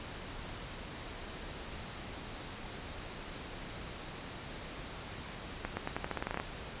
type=accelerating click train; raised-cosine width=0.5 ms; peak=-19 dBFS; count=13; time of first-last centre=5.65-6.4 s; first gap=120 ms; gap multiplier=0.87; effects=pink hiss -44 dBFS RMS until 6.8 s + resampled to 8000 Hz